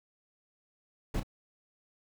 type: noise with echo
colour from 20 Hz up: brown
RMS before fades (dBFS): -31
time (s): 1.14-1.2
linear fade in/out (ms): 5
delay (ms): 32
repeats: 1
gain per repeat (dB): -8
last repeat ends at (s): 1.232
effects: none